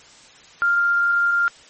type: tone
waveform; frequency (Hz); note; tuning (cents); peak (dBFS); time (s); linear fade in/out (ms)
sine; 1396.9; F6; 0; -15; 0.62-1.48; 0
effects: white hiss -47 dBFS RMS until 1.69 s + MP3 32 kbps